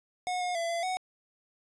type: tone with pitch steps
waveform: square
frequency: 727 / 719 / 673 / 679 / 742 Hz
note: F#5 / F#5 / E5 / F5 / F#5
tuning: -31 / -50 / +36 / -49 / +5 cents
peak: -30 dBFS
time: 0.27-0.97 s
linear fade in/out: 0 ms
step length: 140 ms
effects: resampled to 22050 Hz